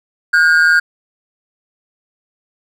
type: ring-modulated tone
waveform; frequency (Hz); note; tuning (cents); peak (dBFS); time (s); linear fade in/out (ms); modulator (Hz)
triangle; 1522; F#6; +48; -3; 0.33-0.8; 10; 81.4
effects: none